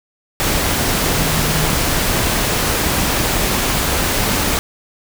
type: tone in noise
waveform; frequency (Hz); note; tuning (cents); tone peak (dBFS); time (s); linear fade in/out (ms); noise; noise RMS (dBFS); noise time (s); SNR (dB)
sine; 155.56; D#3; 0; -21; 1.16-1.76; 0; pink; -17; 0.4-4.59; -7
effects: none

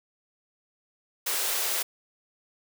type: high-pass noise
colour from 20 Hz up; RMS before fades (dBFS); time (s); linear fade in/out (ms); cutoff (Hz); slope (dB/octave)
white; -28; 1.26-1.83; 10; 340; 96
effects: none

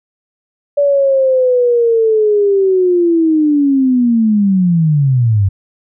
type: linear sweep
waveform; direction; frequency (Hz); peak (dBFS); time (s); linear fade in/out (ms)
sine; down; 577 to 93.4; -8; 0.77-5.49; 10
effects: none

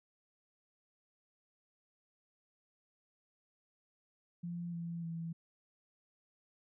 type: tone with pitch steps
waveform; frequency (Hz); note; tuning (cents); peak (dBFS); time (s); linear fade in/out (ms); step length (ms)
sine; 172.6 / 169.15 / 165.76; F3 / E3 / E3; -20 / +45 / +10; -38; 4.43-5.33; 10; 300
effects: none

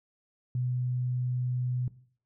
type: tone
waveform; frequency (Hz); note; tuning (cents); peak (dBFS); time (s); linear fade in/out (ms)
sine; 125; B2; +21; -27; 0.55-1.88; 2
effects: noise-tail reverb RT60 0.5 s tail -17 dB re dry

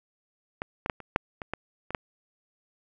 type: clicks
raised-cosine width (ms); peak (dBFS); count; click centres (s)
0.5; -16 / -15 / -11 / -27 / -6 / -21 / -15 / -22 / -10; 9; 0.619 / 0.861 / 0.898 / 1.003 / 1.161 / 1.418 / 1.536 / 1.906 / 1.948
effects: none

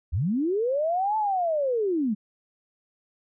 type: linear two-way sweep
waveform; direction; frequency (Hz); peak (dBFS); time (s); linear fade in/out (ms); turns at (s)
sine; up then down; 63.9 to 881 to 195; -22; 0.12-2.15; 20; 1.17
effects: none

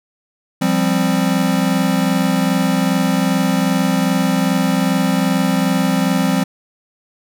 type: chord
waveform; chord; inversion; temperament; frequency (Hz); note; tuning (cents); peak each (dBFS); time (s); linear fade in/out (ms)
square; F suspended second; none; equal with one note detuned; 174.61 / 197.13 / 261.6; F3 / G3 / C4; 0 / +10 / 0; -19; 0.61-6.44; 10
effects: none

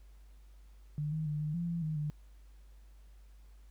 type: tone with pitch steps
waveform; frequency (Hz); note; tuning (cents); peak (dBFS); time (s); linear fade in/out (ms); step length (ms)
sine; 149.4 / 157 / 149.8 / 152.1 / 171.3 / 169.3 / 155.8 / 149.6; D3 / D#3 / D3 / D#3 / F3 / E3 / D#3 / D3; +30 / +16 / +35 / -39 / -33 / +46 / +3 / +32; -32; 0.98-2.1; 0; 140
effects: added 50 Hz sine -53 dBFS peak until 3.7 s + pink hiss -71 dBFS RMS until 3.7 s

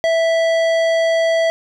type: tone with tanh clipping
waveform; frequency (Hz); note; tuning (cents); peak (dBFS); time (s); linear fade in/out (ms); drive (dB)
sine; 658; E5; -3; -15; 0.04-1.5; 0; 15
effects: none

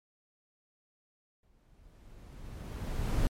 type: noise with exponential growth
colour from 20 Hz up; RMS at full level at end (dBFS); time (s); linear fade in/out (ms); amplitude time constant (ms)
brown; -27; 1.43-3.27; 1; 400
effects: MP3 64 kbps

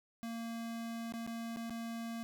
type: tone with dropouts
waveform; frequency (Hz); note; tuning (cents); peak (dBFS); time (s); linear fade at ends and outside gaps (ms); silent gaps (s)
square; 230; A#3; -23; -40; 0.23-2.23; 0; 1.123-1.138 / 1.265-1.275 / 1.562-1.57 / 1.697-1.706
effects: none

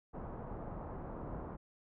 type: low-pass noise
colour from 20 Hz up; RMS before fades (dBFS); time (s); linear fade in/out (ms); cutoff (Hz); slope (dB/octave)
pink; -44; 0.13-1.57; 20; 1100; 24
effects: none

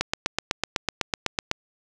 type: click train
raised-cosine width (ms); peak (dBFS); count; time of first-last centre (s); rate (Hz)
0.2; -5; 13; 0.01-1.514; 7.98
effects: none

